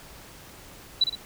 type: tone with echo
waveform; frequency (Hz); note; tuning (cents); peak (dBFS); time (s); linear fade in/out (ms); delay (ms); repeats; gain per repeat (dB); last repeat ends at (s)
sine; 3951; B7; 0; -16; 1.01-1.04; 5; 57; 2; -7; 1.154
effects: pink hiss -47 dBFS RMS until 1.25 s